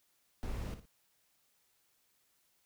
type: noise with echo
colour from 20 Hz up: brown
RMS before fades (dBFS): -39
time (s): 0.43-0.74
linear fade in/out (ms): 0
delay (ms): 57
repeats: 2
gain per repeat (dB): -10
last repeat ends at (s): 0.854
effects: white hiss -74 dBFS RMS until 2.65 s